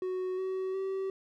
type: tone with pitch steps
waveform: triangle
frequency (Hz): 370 / 377.1 / 384.4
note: F#4 / F#4 / G4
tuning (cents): 0 / +33 / -34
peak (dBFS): -29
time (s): 0.02-1.1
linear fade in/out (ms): 2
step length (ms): 360
effects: none